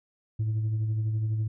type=tone with tremolo; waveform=sine; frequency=109.2 Hz; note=A2; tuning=13 cents flat; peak=-21 dBFS; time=0.39-1.48 s; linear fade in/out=10 ms; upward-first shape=sine; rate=12 Hz; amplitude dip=40%; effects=tanh soft clip ceiling -23 dBFS